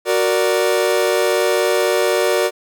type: chord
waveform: 40% pulse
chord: Gb augmented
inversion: none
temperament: equal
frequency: 370 / 466.2 / 587.3 Hz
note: Gb4 / Bb4 / D5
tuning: 0 / 0 / 0 cents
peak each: -18 dBFS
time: 0.05-2.51 s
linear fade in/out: 50 ms
effects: none